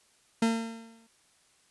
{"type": "tone with exponential decay", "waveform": "40% pulse", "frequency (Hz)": 227.4, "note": "A#3", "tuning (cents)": -43, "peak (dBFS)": -20, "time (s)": [0.42, 1.07], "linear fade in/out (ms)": 5, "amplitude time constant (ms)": 140, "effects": ["white hiss -65 dBFS RMS until 1.7 s", "resampled to 24000 Hz"]}